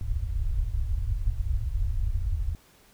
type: low-pass noise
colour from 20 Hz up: pink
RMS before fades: -27 dBFS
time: 0.01-2.55 s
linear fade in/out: 2 ms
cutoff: 100 Hz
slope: 48 dB/octave
effects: pink hiss -58 dBFS RMS until 2.93 s